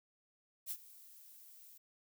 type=noise with ADSR envelope; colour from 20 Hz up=violet; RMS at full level=-39 dBFS; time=0.66-1.78 s; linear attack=47 ms; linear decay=58 ms; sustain=-19 dB; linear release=8 ms; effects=none